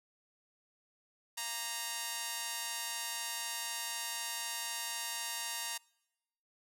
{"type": "tone with amplitude modulation", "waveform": "5% pulse", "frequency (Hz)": 932, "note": "A#5", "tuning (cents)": -1, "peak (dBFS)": -21, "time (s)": [1.37, 5.78], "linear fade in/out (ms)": 10, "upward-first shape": "sine", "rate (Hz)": 244, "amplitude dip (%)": 80, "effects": ["noise-tail reverb RT60 1.0 s tail -26 dB re dry"]}